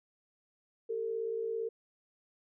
sine tone pair together, 395.2 / 452.9 Hz, G4 / A#4, +14 / -50 cents, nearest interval major second, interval 236 cents, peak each -40 / -33 dBFS, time 0.89-1.69 s, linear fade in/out 10 ms, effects none

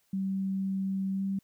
sine tone with pitch glide, 192.6 to 194.73 Hz, G3 to G3, -30 to -11 cents, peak -28 dBFS, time 0.13-1.39 s, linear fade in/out 5 ms, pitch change +19 cents, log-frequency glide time 1.12-1.24 s, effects white hiss -71 dBFS RMS until 1.43 s

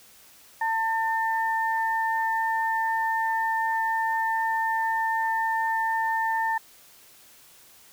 sine tone pair together, 896.4 / 1799 Hz, A5 / A6, +32 / +38 cents, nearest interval octave, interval 1206 cents, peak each -24 / -28 dBFS, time 0.61-6.58 s, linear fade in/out 5 ms, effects white hiss -53 dBFS RMS until 7.92 s

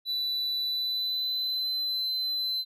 triangle tone with pitch glide, 3972 to 4051 Hz, B7 to B7, +9 to +43 cents, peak -26 dBFS, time 0.05-2.65 s, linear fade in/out 50 ms, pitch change +34 cents, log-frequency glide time 0.64-1.72 s, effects none

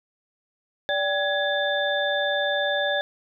sine tone cluster, 581 / 785 / 1676 / 3560 Hz, D5 / G5 / G#6 / A7, -19 / +2 / +15 / +20 cents, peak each -25 / -30 / -26 / -29 dBFS, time 0.89-3.01 s, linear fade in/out 0 ms, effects none

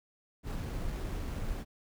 brown noise with sample-and-hold, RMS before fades -36 dBFS, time 0.43-1.65 s, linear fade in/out 50 ms, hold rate 8820 Hz, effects none

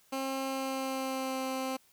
15% pulse tone with pitch glide, 267.5 to 262.6 Hz, C4 to C4, +38 to +6 cents, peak -26 dBFS, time 0.12-1.77 s, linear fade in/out 10 ms, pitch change -32 cents, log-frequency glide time 0.47-1.39 s, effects white hiss -65 dBFS RMS until 1.92 s

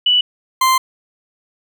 sine / 40% pulse tone pair in turn, 2960 / 1042.9 Hz, F#7 / C6, 0 / -6 cents, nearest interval octave + tritone, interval 1806 cents, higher first, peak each -10 dBFS, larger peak neither, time 0.06-0.21 / 0.61-0.78 s, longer second, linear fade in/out 5 ms, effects none

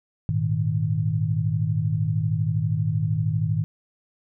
sine chord, Ab suspended second, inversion none, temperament equal, 103.83 / 116.54 / 155.56 Hz, Ab2 / Bb2 / Eb3, 0 / 0 / 0 cents, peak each -25 / -26 / -24 dBFS, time 0.29-3.64 s, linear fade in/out 0 ms, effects none

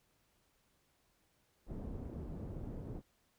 pink low-pass noise, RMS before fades -44 dBFS, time 1.66-3.02 s, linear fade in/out 50 ms, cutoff 370 Hz, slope 12 dB/octave, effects pink hiss -75 dBFS RMS until 3.38 s

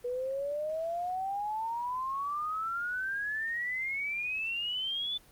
sine exponential sweep, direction up, 483.1 to 3520 Hz, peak -31 dBFS, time 0.04-5.18 s, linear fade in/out 10 ms, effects pink hiss -59 dBFS RMS until 5.31 s + Opus 24 kbps

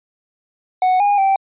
triangle tone with pitch steps, 740 / 816 / 778 Hz, F#5 / G#5 / G5, 0 / -31 / -13 cents, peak -10 dBFS, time 0.82-1.36 s, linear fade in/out 2 ms, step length 180 ms, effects resampled to 8000 Hz

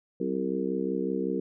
harmonic tone with a mistuned harmonic, 65.41 Hz, C2, in tune, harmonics 3 / 4 / 5 / 6 / 7, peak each -33 / -33 / -33 / -33 / -33 dBFS, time 0.2-1.4 s, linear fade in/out 5 ms, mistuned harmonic 3, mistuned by -58 cents, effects none

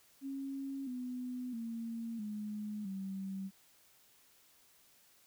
sine tone with pitch steps, 272.8 / 250.2 / 229.4 / 210.4 / 192.9 Hz, C#4 / B3 / A#3 / G#3 / G3, -28 / +23 / -28 / +23 / -28 cents, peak -38 dBFS, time 0.21-3.51 s, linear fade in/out 50 ms, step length 660 ms, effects white hiss -66 dBFS RMS until 5.26 s

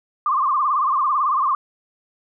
sine tone with vibrato, 1125 Hz, C#6, 25 cents sharp, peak -16 dBFS, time 0.26-1.55 s, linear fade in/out 2 ms, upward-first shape sine, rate 18 Hz, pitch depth 140 cents each way, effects none

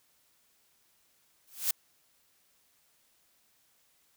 blue noise with exponential growth, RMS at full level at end -24 dBFS, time 1.47-1.71 s, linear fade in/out 5 ms, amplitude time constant 51 ms, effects white hiss -69 dBFS RMS until 4.16 s

